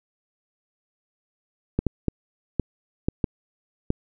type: clicks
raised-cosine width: 3 ms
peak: -8 dBFS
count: 7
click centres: 1.79 / 1.867 / 2.083 / 2.597 / 3.085 / 3.242 / 3.904 s
effects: none